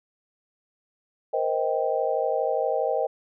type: chord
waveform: sine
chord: C minor seventh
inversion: third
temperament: just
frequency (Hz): 470.9 / 523.3 / 627.9 / 784.9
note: Bb4 / C5 / Eb5 / G5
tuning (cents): +18 / 0 / +16 / +2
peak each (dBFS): -28 / -27 / -27 / -29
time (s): 1.33-3.07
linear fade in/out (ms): 10
effects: none